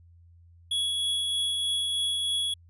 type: tone with tremolo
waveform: square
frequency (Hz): 3358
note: G#7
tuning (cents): +18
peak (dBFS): -25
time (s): 0.71-2.54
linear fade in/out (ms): 5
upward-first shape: triangle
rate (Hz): 3.2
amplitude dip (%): 25
effects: added 85 Hz sine -52 dBFS peak until 2.69 s + resampled to 24000 Hz